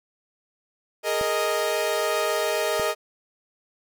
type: chord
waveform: sawtooth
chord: Ab suspended second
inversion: none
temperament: equal with one note detuned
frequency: 415.3 / 462.7 / 622.3 Hz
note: Ab4 / Bb4 / Eb5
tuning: 0 / -13 / 0 cents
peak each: -25 / -24 / -21 dBFS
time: 1.03-2.95 s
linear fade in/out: 50 ms
type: clicks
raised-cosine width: 3 ms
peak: -22 dBFS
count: 2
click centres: 1.212 / 2.797 s
effects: none